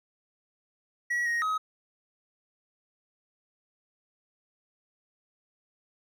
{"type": "tone with pitch steps", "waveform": "triangle", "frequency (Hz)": [1924, 1875, 1269], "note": ["B6", "A#6", "D#6"], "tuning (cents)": [-46, 10, 34], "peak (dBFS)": -24, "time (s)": [1.1, 1.58], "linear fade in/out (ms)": 10, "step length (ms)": 160, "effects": []}